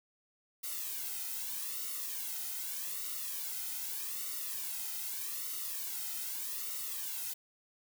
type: noise with flanger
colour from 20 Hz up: blue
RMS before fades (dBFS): -39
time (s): 0.63-7.34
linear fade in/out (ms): 10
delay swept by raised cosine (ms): 1.2 to 1.78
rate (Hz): 0.82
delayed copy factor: -0.8
effects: none